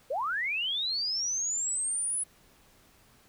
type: linear sweep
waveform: sine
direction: up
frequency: 471.6 to 10250 Hz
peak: -28 dBFS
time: 0.1-2.24 s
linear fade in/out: 10 ms
effects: pink hiss -61 dBFS RMS until 3.28 s